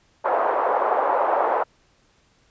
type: band-pass noise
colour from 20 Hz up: white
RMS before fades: -21 dBFS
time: 0.24-1.64 s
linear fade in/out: 20 ms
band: 480 to 1000 Hz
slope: 24 dB/octave
effects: pink hiss -61 dBFS RMS until 2.5 s + resampled to 16000 Hz